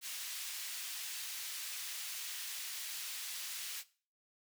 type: high-pass noise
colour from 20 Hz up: pink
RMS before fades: -43 dBFS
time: 0.01-3.84 s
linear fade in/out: 50 ms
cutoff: 2700 Hz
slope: 12 dB/octave
effects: noise-tail reverb RT60 0.4 s tail -18 dB re dry